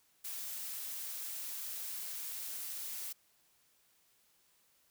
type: noise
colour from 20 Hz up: blue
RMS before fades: -42 dBFS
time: 0.24-3.13 s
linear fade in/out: 10 ms
effects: white hiss -71 dBFS RMS until 4.9 s